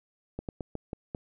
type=slowing click train; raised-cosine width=2 ms; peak=-21 dBFS; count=6; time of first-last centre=0.39-1.148 s; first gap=98 ms; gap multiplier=1.22; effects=none